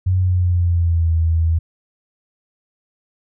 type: tone with pitch glide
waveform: sine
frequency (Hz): 92.4 to 81.84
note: F#2 to E2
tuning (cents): -2 to -12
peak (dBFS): -13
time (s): 0.06-1.59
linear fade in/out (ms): 10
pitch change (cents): -210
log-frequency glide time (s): 0.19-1.12
effects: none